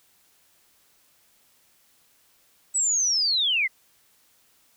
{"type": "linear sweep", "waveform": "sine", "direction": "down", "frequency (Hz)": [7990, 1966], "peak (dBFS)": -20, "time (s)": [2.74, 3.68], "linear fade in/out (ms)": 20, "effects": ["white hiss -62 dBFS RMS until 4.76 s"]}